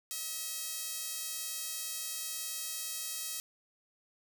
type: tone with high-pass filter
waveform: sawtooth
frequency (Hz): 641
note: E5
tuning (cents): -49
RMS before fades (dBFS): -39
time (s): 0.11-3.4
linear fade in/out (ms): 0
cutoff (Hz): 6000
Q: 0.69
effects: none